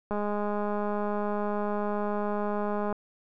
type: click train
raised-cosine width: 1 ms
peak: -18 dBFS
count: 584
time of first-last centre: 0.11-2.926 s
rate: 207 Hz
effects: none